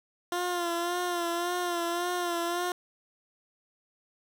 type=tone with vibrato; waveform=15% pulse; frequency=348.6 Hz; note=F4; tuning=3 cents flat; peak=-22 dBFS; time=0.32-2.72 s; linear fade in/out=2 ms; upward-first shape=sine; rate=1.8 Hz; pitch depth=44 cents each way; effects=none